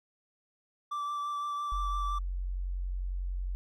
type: tone with vibrato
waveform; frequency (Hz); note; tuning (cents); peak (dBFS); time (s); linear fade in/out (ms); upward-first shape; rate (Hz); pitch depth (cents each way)
triangle; 1167; D6; -11; -30; 0.91-2.19; 10; triangle; 5.9; 16
type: tone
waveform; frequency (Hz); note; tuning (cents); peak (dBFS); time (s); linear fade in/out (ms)
sine; 45.51; F#1; -28; -31; 1.72-3.55; 0
effects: none